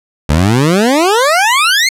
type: exponential sweep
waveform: 20% pulse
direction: up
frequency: 69.5 to 2191 Hz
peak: -3 dBFS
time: 0.29-1.89 s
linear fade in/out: 5 ms
effects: low-pass 11000 Hz 12 dB/octave